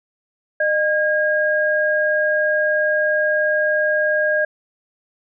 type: tone pair together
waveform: sine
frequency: 610 / 1628.5 Hz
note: D#5 / G#6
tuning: -34 / -34 cents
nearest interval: octave + perfect fourth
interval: 1700 cents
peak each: -18 dBFS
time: 0.6-4.45 s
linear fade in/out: 5 ms
effects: none